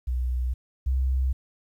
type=tone pair in turn; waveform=sine; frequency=62.3 / 65.26 Hz; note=B1 / C2; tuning=+16 / -4 cents; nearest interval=minor second; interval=80 cents; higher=second; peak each=-23 / -20 dBFS; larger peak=second; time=0.07-0.54 / 0.86-1.33 s; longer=neither; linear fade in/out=10 ms; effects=tanh soft clip ceiling -16 dBFS + 10-bit

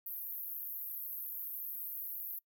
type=band-pass noise; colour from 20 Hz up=white; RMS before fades=-42 dBFS; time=0.06-2.39 s; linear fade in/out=5 ms; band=12000 to 16000 Hz; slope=96 dB/octave; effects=noise-tail reverb RT60 0.1 s tail -24 dB re dry

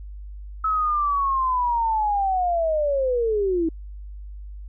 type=linear sweep; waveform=sine; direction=down; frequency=1300 to 315.9 Hz; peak=-19 dBFS; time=0.64-3.69 s; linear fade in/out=5 ms; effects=added 50 Hz sine -34 dBFS peak until 4.68 s

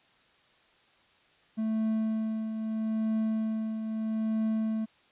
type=tone with tremolo; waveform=triangle; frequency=220 Hz; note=A3; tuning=in tune; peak=-23 dBFS; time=1.57-4.86 s; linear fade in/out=20 ms; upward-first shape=triangle; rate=0.78 Hz; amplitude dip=55%; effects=white hiss -63 dBFS RMS until 5.11 s + resampled to 8000 Hz

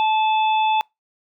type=harmonic tone; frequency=870 Hz; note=A5; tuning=20 cents flat; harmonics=1 / 3 / 4; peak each=-16 / -27 / -30 dBFS; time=0-0.81 s; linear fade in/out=0 ms; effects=noise-tail reverb RT60 0.2 s tail -26 dB re dry

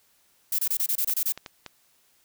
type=noise bursts; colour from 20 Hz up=violet; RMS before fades=-25 dBFS; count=9; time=0.52-1.323 s; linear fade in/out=5 ms; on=67 ms; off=25 ms
type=clicks; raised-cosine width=0.2 ms; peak=-20 dBFS; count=5; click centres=0.67 / 1.098 / 1.376 / 1.462 / 1.663 s
effects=white hiss -64 dBFS RMS until 2.24 s

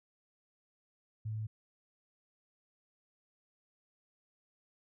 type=tone; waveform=sine; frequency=108.8 Hz; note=A2; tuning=19 cents flat; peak=-35 dBFS; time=1.25-1.47 s; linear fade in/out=10 ms; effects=none

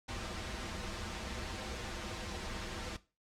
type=noise with comb filter; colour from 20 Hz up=pink; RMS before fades=-41 dBFS; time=0.08-2.97 s; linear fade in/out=10 ms; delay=7.1 ms; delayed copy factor=-0.75; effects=noise-tail reverb RT60 0.3 s tail -17 dB re dry + low-pass 6000 Hz 12 dB/octave

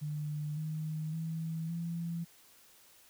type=tone with pitch steps; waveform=sine; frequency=150 / 155.92 / 162.07 / 168.47 Hz; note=D3 / D#3 / E3 / E3; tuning=+37 / +4 / -29 / +38 cents; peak=-34 dBFS; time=0.01-2.25 s; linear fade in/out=20 ms; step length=560 ms; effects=white hiss -61 dBFS RMS until 3.09 s

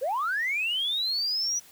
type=linear sweep; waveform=sine; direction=up; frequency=466.2 to 5920 Hz; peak=-24 dBFS; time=0.01-1.6 s; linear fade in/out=20 ms; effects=tanh soft clip ceiling -21 dBFS + white hiss -53 dBFS RMS until 1.71 s

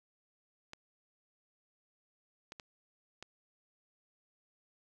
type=clicks; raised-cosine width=0.2 ms; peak=-28 dBFS; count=4; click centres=0.734 / 2.521 / 2.598 / 3.226 s; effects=none

